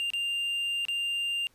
triangle tone with dropouts, 2794 Hz, F7, in tune, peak -26 dBFS, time 0-1.47 s, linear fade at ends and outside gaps 0 ms, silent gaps 0.103-0.135 / 0.852-0.884 s, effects pink hiss -65 dBFS RMS until 1.54 s + resampled to 32000 Hz

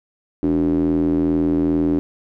square tone with band-pass filter, 41.2 Hz, E1, in tune, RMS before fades -18 dBFS, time 0.43-1.99 s, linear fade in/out 0 ms, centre 310 Hz, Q 6.9, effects none

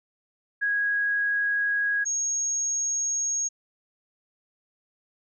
sine tone pair in turn, 1652 / 6560 Hz, G#6 / G#8, -10 / -22 cents, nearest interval 2 octaves, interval 2388 cents, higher second, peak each -22 / -24 dBFS, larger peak first, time 0.61-2.05 / 2.05-3.49 s, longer neither, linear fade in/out 20 ms, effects none

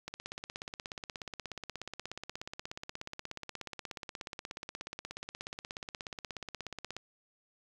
click train, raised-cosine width 0.2 ms, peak -23 dBFS, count 116, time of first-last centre 0.08-6.966 s, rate 16.7 Hz, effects 9-bit

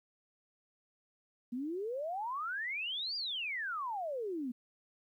sine exponential two-way sweep, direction up then down, 233.1 to 4899 to 233.1 Hz, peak -35 dBFS, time 1.52-4.52 s, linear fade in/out 10 ms, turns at 3.16 s, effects 12-bit

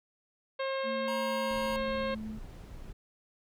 harmonic tone, 536 Hz, C5, 42 cents sharp, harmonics 1 / 2 / 3 / 4 / 5 / 6 / 7 / 8, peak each -32 / -38 / -42 / -44 / -46 / -48 / -49 / -50 dBFS, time 0.59-2.15 s, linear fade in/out 10 ms
sine tone with pitch glide, 226.1 to 217.1 Hz, A3 to A3, +47 to -23 cents, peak -37 dBFS, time 0.83-2.4 s, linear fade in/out 50 ms, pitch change -70 cents, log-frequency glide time 1.05-2.16 s
square tone, 953 Hz, A#5, 38 cents sharp, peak -38 dBFS, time 1.08-1.76 s, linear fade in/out 0 ms
brown noise, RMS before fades -45 dBFS, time 1.5-2.93 s, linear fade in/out 10 ms
effects none

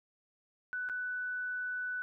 sine tone with dropouts, 1491 Hz, F#6, 13 cents sharp, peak -34 dBFS, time 0.73-2.02 s, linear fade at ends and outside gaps 0 ms, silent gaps 0.889-0.897 s, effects none

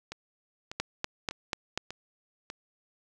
two click trains, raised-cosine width 0.2 ms, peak -21 / -12 dBFS, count 5 / 5, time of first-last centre 0.12-2.501 / 0.8-1.776 s, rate 1.68 / 4.1 Hz, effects none

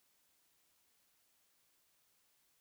silence, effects white hiss -75 dBFS RMS until 2.6 s

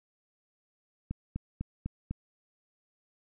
click train, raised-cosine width 5 ms, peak -21 dBFS, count 5, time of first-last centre 1.11-2.11 s, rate 4 Hz, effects none

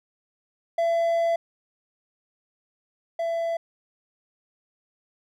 triangle tone pair in turn, 672 / 668.6 Hz, E5 / E5, +33 / +24 cents, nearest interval unison, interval 9 cents, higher first, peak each -18 / -22 dBFS, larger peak first, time 0.78-1.36 / 3.19-3.57 s, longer first, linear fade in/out 5 ms, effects none

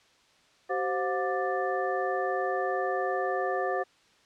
sine tone cluster, 382.1 / 525 / 719 / 1180 / 1762 Hz, G4 / C5 / F#5 / D6 / A6, -44 / +6 / -50 / +8 / +2 cents, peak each -32 / -32 / -31 / -36 / -36 dBFS, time 0.69-3.84 s, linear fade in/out 20 ms, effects white hiss -62 dBFS RMS until 4.25 s + low-pass 5000 Hz 12 dB/octave

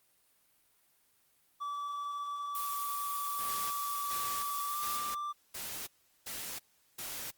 triangle tone with pitch glide, 1154 to 1178.9 Hz, D6 to D6, -31 to +6 cents, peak -33 dBFS, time 1.6-5.33 s, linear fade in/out 20 ms, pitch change +37 cents, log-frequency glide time 4.67-4.77 s
blue noise, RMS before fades -40 dBFS, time 2.55-4.98 s, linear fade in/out 0 ms
white noise bursts, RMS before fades -41 dBFS, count 6, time 3.38-7.31 s, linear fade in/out 10 ms, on 330 ms, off 390 ms
effects white hiss -70 dBFS RMS until 7.37 s + Opus 32 kbps

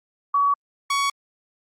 sine / sawtooth tone pair in turn, 1132 / 1120.3 Hz, C#6 / C#6, +36 / +18 cents, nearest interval unison, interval 18 cents, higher first, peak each -16 dBFS, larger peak neither, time 0.34-0.54 / 0.9-1.1 s, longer neither, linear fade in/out 5 ms, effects low-pass 10000 Hz 12 dB/octave + Opus 48 kbps

